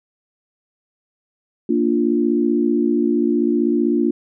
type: chord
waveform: sine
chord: Bb major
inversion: none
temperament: equal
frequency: 233.1 / 293.7 / 349.2 Hz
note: Bb3 / D4 / F4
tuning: 0 / 0 / 0 cents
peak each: -19 dBFS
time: 1.69-4.11 s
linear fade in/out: 5 ms
effects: none